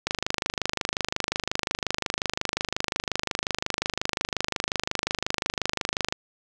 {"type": "click train", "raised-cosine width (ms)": 0.2, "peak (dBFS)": -7, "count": 156, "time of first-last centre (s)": [0.07, 6.125], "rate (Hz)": 25.6, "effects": []}